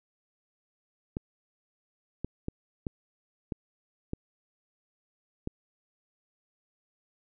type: clicks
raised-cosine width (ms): 3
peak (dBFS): -19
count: 7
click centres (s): 1.169 / 2.246 / 2.484 / 2.868 / 3.522 / 4.134 / 5.474
effects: none